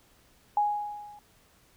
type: tone with level ramp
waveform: sine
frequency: 830 Hz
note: G#5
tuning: 1 cent flat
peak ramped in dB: -20 to -47 dBFS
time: 0.57-1.19 s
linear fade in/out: 2 ms
effects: pink hiss -62 dBFS RMS until 1.76 s